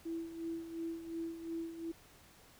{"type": "tone with tremolo", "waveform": "sine", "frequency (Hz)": 330.7, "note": "E4", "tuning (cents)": 6, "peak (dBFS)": -36, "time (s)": [0.05, 1.92], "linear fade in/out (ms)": 10, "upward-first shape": "sine", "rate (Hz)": 2.8, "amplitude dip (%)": 65, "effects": ["pink hiss -61 dBFS RMS until 2.59 s"]}